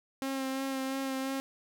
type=tone with vibrato; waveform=sawtooth; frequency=267.3 Hz; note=C4; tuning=37 cents sharp; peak=-28 dBFS; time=0.22-1.4 s; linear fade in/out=0 ms; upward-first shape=sine; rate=2.9 Hz; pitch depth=19 cents each way; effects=none